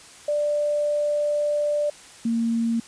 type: tone pair in turn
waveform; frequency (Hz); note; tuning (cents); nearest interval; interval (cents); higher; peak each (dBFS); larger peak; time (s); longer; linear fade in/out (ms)
sine; 590 / 230.3; D5 / A#3; +8 / -21; octave + major third; 1629; first; -20; neither; 0.28-1.9 / 2.25-2.8; first; 5
effects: white hiss -46 dBFS RMS until 2.87 s + resampled to 22050 Hz